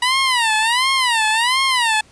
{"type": "tone with vibrato", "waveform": "15% pulse", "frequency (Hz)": 963, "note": "B5", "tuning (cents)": -44, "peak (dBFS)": -8, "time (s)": [0.02, 2.01], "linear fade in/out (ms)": 5, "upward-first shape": "sine", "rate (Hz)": 1.4, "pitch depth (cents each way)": 190, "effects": ["pink hiss -50 dBFS RMS until 2.11 s", "resampled to 22050 Hz"]}